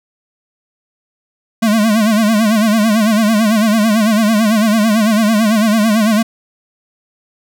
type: tone with vibrato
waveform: square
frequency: 216.9 Hz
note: A3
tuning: 25 cents flat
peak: -10 dBFS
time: 1.62-6.23 s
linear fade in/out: 10 ms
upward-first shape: sine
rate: 9 Hz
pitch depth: 100 cents each way
effects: none